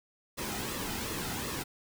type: noise with flanger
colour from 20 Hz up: pink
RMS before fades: -36 dBFS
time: 0.37-1.64 s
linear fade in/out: 20 ms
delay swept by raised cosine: 1.3 to 1.82 ms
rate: 2.7 Hz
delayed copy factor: -0.55
effects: none